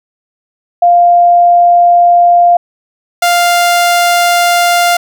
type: tone pair in turn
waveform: sine / sawtooth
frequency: 698.5 / 698.5 Hz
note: F5 / F5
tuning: 0 / 0 cents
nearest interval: unison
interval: 0 cents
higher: neither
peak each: -3 dBFS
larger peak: neither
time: 0.82-2.57 / 3.22-4.97 s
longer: neither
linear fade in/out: 5 ms
effects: none